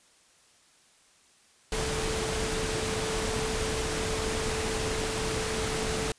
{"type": "tone in noise", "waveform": "sine", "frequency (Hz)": 440, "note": "A4", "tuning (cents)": 0, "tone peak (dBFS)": -33, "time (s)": [1.72, 6.12], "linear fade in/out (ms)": 2, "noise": "pink", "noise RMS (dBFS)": -31, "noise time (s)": [1.72, 6.12], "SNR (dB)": -5, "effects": ["white hiss -61 dBFS RMS until 6.18 s", "resampled to 22050 Hz"]}